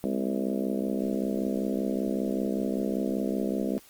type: harmonic tone with a mistuned harmonic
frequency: 65.2 Hz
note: C2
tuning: 5 cents flat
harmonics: 3 / 4 / 5 / 6 / 7 / 8 / 9 / 10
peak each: -30 / -32 / -34 / -36 / -37 / -38 / -39 / -40 dBFS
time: 0.04-3.78 s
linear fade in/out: 0 ms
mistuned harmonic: 3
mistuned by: +80 cents
effects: white hiss -55 dBFS RMS until 3.89 s + Opus 24 kbps